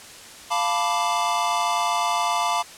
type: chord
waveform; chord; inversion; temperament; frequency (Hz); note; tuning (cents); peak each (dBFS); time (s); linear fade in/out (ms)
square; B half-diminished seventh; second; equal; 698.5 / 880 / 987.8 / 1174.7; F5 / A5 / B5 / D6; 0 / 0 / 0 / 0; -27; 0.5-2.63; 20
effects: white hiss -42 dBFS RMS until 2.77 s + low-pass 9000 Hz 12 dB/octave